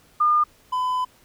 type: tone pair in turn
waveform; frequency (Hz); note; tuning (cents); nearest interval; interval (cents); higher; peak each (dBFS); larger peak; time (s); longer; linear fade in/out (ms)
sine / triangle; 1211 / 1007.8; D#6 / B5; -47 / +35; minor third; 318; first; -15 / -19; first; 0.2-0.44 / 0.72-1.05; second; 10
effects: pink hiss -56 dBFS RMS until 1.24 s